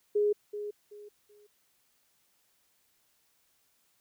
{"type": "tone with echo", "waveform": "sine", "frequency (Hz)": 415.3, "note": "G#4", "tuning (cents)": 0, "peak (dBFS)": -23, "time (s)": [0.15, 0.33], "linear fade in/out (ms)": 10, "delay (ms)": 380, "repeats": 3, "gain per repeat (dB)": -11, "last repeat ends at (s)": 1.47, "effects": ["white hiss -71 dBFS RMS until 4 s"]}